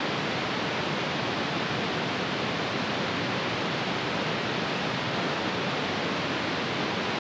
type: band-pass noise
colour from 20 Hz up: pink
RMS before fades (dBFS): -29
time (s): 0-7.19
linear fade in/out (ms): 5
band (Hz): 130 to 4200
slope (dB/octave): 24
effects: resampled to 16000 Hz